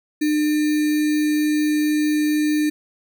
sine tone with sample-and-hold, 302.2 Hz, D4, 50 cents sharp, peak -16 dBFS, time 0.21-2.7 s, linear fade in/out 10 ms, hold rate 2100 Hz, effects none

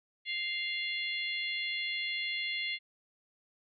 harmonic tone with a mistuned harmonic, 698.5 Hz, F5, in tune, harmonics 3 / 4 / 5 / 6, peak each -35 / -39 / -39 / -42 dBFS, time 0.25-2.79 s, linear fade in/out 50 ms, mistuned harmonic 5, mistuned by -41 cents, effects none

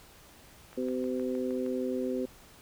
click train, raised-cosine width 0.5 ms, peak -34 dBFS, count 7, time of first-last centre 0.73-1.663 s, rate 6.43 Hz
harmonic tone, 127.6 Hz, C3, 43 cents flat, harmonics 2 / 3 / 4, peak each -32 / -34 / -35 dBFS, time 0.77-2.26 s, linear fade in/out 10 ms
effects pink hiss -55 dBFS RMS until 2.61 s

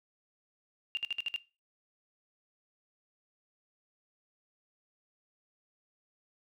sine tone bursts, 2794 Hz, F7, in tune, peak -29 dBFS, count 6, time 0.95-1.361 s, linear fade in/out 0 ms, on 21 ms, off 57 ms, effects noise-tail reverb RT60 0.3 s tail -19 dB re dry

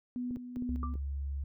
sine tone with tremolo, 246.9 Hz, B3, in tune, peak -33 dBFS, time 0.16-0.94 s, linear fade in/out 0 ms, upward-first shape square, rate 2.5 Hz, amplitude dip 60%
clicks, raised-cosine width 3 ms, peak -32 dBFS, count 7, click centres 0.309 / 0.369 / 0.569 / 0.623 / 0.692 / 0.832 / 0.955 s
sine tone, 69.6 Hz, C#2, 8 cents sharp, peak -33 dBFS, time 0.69-1.44 s, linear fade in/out 5 ms
sine tone with exponential decay, 1178 Hz, D6, 5 cents sharp, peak -34 dBFS, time 0.83-0.99 s, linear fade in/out 2 ms, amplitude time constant 34 ms
effects none

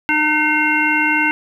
harmonic tone, 303.9 Hz, D#4, 41 cents flat, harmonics 1 / 3 / 5 / 7 / 9, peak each -21 / -21 / -19 / -18 / -20 dBFS, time 0.09-1.31 s, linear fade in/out 0 ms, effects 8-bit

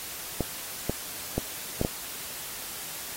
clicks, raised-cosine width 2 ms, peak -12 dBFS, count 5, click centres 0.407 / 0.896 / 1.38 / 1.814 / 1.849 s, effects white hiss -38 dBFS RMS until 3.16 s + AAC 48 kbps

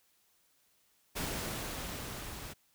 pink noise with level ramp, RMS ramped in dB -36 to -45 dBFS, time 1.15-2.54 s, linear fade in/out 20 ms, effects white hiss -71 dBFS RMS until 2.74 s

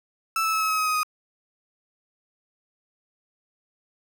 35% pulse tone with pitch steps, 1318.5 / 1307.9 / 1297.3 / 1286.9 / 1276.5 / 1266.3 / 1256.1 / 1245.9 Hz, E6 / E6 / E6 / E6 / D#6 / D#6 / D#6 / D#6, 0 / -14 / -28 / -42 / +44 / +30 / +16 / +2 cents, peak -20 dBFS, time 0.36-1.032 s, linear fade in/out 2 ms, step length 84 ms, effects none

